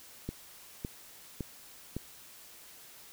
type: click train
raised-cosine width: 3 ms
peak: -22 dBFS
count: 4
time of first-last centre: 0.29-1.966 s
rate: 1.79 Hz
effects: white hiss -53 dBFS RMS until 3.12 s